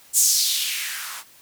violet noise with band-pass filter sweep, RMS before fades -22 dBFS, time 0.13-1.24 s, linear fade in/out 50 ms, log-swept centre 8000 to 940 Hz, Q 2.6, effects white hiss -51 dBFS RMS until 1.41 s

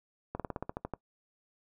slowing click train, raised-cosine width 1 ms, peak -21 dBFS, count 10, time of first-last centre 0.35-0.937 s, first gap 47 ms, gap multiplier 1.08, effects noise-tail reverb RT60 0.1 s tail -22 dB re dry

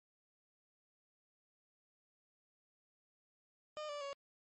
30% pulse tone with pitch steps, 608 / 583.2 / 559.5 Hz, D#5 / D5 / C#5, -40 / -12 / +16 cents, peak -39 dBFS, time 3.77-4.13 s, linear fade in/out 0 ms, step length 120 ms, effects low-pass 7000 Hz 12 dB/octave + MP3 32 kbps

